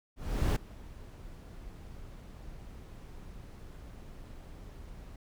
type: noise with ADSR envelope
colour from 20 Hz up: brown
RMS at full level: -25 dBFS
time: 0.16-5.16 s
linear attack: 400 ms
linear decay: 5 ms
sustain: -22 dB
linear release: 3 ms
effects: none